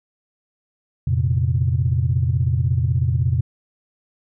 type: chord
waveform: sine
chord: F suspended fourth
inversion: none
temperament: equal with one note detuned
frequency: 87.31 / 116.54 / 132.87 Hz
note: F2 / Bb2 / C3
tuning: 0 / 0 / +27 cents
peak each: -20 dBFS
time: 1.07-3.41 s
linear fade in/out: 5 ms
effects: tanh soft clip ceiling -7 dBFS